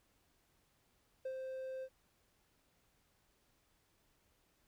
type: tone with ADSR envelope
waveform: triangle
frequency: 523.3 Hz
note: C5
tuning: in tune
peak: -35 dBFS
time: 1.25-1.89 s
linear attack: 7 ms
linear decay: 69 ms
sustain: -4 dB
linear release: 60 ms
effects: tanh soft clip ceiling -31 dBFS + pink hiss -75 dBFS RMS until 4.67 s